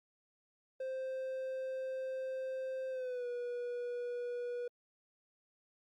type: tone with pitch glide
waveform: triangle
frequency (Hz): 523.3 to 485.4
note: C5 to B4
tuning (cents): 0 to -30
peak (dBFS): -35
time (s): 0.8-4.68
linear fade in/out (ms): 5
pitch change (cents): -130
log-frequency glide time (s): 2.9-3.27
effects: Opus 48 kbps